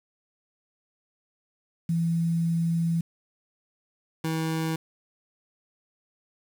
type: tone pair in turn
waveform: sine / 25% pulse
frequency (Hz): 167 / 160.79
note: E3 / E3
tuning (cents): +23 / -43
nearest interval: minor second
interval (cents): 66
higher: first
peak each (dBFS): -22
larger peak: neither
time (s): 1.89-3.01 / 4.24-4.76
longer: first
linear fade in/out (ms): 5
effects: 8-bit